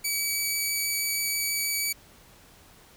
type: tone with vibrato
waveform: 10% pulse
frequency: 2282 Hz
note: C#7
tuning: 50 cents sharp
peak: -17 dBFS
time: 0.04-1.93 s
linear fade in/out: 10 ms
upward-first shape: triangle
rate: 6.2 Hz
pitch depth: 8 cents each way
effects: pink hiss -54 dBFS RMS until 2.96 s